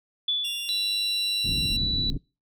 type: tone with exponential decay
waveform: sine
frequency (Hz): 3457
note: A7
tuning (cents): -31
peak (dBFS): -21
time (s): 0.28-1.39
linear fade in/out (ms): 5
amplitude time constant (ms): 240
type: tone with pitch glide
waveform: sawtooth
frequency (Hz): 2794 to 2765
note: F7 to F7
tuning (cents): 0 to -18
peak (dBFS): -29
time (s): 0.44-1.77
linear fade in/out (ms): 10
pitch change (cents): -18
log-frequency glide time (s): 0.62-0.78
type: tone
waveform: sine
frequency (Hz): 3951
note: B7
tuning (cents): 0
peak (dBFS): -24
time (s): 0.69-2.1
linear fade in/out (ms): 0
type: low-pass noise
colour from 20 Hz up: pink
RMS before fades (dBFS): -30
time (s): 1.44-2.18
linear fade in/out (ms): 10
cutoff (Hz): 280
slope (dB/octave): 24
effects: noise-tail reverb RT60 0.3 s tail -25 dB re dry